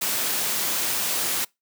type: noise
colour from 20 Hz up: white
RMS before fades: -25 dBFS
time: 0.01-1.45 s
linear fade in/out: 10 ms
effects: noise-tail reverb RT60 0.2 s tail -25 dB re dry + high-pass 150 Hz 12 dB/octave